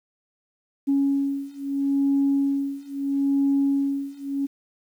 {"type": "beating tone pair", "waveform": "sine", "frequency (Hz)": [277.2, 277.96], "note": ["C#4", "C#4"], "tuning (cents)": [0, 5], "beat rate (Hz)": 0.76, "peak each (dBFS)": [-23, -22], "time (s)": [0.87, 4.47], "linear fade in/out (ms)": 20, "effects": ["tanh soft clip ceiling -13 dBFS", "9-bit"]}